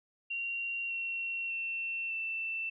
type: tone with pitch steps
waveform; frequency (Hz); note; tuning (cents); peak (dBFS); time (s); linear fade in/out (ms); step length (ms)
sine; 2757 / 2728 / 2700 / 2672; F7 / F7 / E7 / E7; -23 / -41 / +41 / +23; -33; 0.3-2.7; 10; 600
effects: none

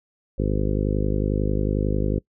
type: harmonic tone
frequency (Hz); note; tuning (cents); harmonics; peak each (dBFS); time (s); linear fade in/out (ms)
51.1; G#1; -27; 1 / 2 / 3 / 4 / 5 / 6 / 7 / 8 / 9 / 10; -24 / -27 / -29 / -30 / -31 / -32 / -32 / -33 / -34 / -34; 0.38-2.19; 10
effects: noise-tail reverb RT60 0.1 s tail -23 dB re dry

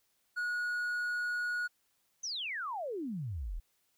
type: tone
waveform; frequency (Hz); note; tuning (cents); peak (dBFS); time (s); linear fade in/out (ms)
triangle; 1453; F#6; -32; -30; 0.36-1.68; 20
type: exponential sweep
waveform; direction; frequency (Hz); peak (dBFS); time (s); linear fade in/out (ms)
sine; down; 6350 to 33.98; -35; 2.23-3.6; 10
effects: white hiss -75 dBFS RMS until 3.97 s

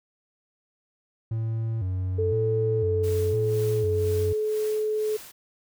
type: tone with vibrato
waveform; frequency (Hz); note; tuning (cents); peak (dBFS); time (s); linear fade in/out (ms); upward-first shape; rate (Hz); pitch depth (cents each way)
triangle; 102.1; G#2; -29; -23; 1.31-4.33; 5; square; 0.99; 170
type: tone with pitch glide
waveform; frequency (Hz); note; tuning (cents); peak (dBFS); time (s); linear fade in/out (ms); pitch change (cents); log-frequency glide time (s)
sine; 440 to 429.2; A4 to A4; 0 to -43; -23; 2.18-5.17; 10; -43; 2.58-3.7
type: noise with tremolo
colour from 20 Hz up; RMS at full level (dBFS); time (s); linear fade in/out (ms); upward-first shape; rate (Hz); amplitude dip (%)
white; -42; 3.03-5.32; 10; sine; 2; 75
effects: none

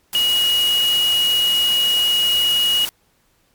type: tone in noise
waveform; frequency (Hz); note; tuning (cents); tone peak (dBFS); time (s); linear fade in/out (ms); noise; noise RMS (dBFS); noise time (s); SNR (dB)
sine; 2895; F#7; -38; -14; 0.15-2.85; 0; white; -27; 0.13-2.89; +10
effects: pink hiss -61 dBFS RMS until 3.54 s + MP3 96 kbps

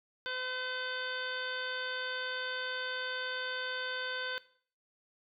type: harmonic tone with a mistuned harmonic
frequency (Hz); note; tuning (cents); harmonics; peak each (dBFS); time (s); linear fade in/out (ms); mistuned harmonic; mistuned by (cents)
509; C5; -48; 1 / 2 / 3 / 4 / 5 / 6 / 7 / 9; -43 / -46 / -37 / -49 / -50 / -45 / -43 / -49; 0.26-4.38; 0; 9; -24
effects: noise-tail reverb RT60 0.5 s tail -18 dB re dry

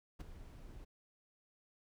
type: noise with ADSR envelope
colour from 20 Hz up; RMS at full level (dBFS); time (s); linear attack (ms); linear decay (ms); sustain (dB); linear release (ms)
brown; -41; 0.19-0.85; 18; 12; -11; 13
effects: none

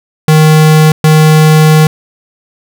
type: tone bursts at uneven times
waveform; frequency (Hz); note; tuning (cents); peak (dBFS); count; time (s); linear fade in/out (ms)
square; 155.56; D#3; 0; -3; 2; 0.28-0.92 / 1.04-1.87; 2
effects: none

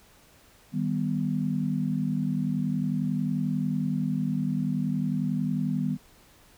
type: chord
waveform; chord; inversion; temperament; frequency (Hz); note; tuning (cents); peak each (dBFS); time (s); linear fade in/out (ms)
sine; Eb augmented; none; equal; 155.56 / 196 / 246.9; Eb3 / G3 / B3; 0 / 0 / 0; -29; 0.72-5.98; 50
effects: pink hiss -57 dBFS RMS until 6.57 s

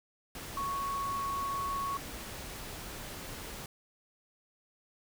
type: tone in noise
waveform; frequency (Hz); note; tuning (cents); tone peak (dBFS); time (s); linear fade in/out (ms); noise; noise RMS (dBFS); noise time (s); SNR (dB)
sine; 1108.7; C#6; 0; -32; 0.57-1.97; 2; pink; -43; 0.35-3.66; +8
effects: none

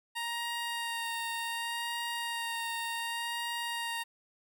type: tone with vibrato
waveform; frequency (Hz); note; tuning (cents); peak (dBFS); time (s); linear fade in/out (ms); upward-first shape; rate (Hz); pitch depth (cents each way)
15% pulse; 932.3; A#5; 0; -27; 0.15-4.04; 20; sine; 0.67; 16
effects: none

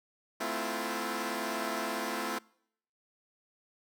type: chord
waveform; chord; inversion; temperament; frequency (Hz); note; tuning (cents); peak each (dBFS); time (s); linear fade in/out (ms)
10% pulse; F major seventh; first; equal with one note detuned; 220 / 257.6 / 329.6 / 349.2; A3 / C4 / E4 / F4; 0 / -27 / 0 / 0; -30; 0.4-2.39; 10
effects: noise-tail reverb RT60 0.7 s tail -25 dB re dry

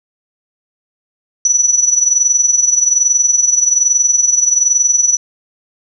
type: tone with amplitude modulation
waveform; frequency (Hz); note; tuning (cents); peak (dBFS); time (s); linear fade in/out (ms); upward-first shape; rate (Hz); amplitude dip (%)
sine; 5920; F#8; 0; -6; 1.45-5.17; 2; sine; 21.2; 70
effects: none

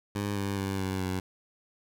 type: tone with pitch steps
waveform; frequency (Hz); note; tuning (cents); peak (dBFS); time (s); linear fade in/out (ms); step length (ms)
15% pulse; 101.9 / 99.57 / 97.3 / 95.08 / 92.9; G#2 / G2 / G2 / F#2 / F#2; -32 / +28 / -12 / +48 / +7; -23; 0.15-1.2; 5; 210
effects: none

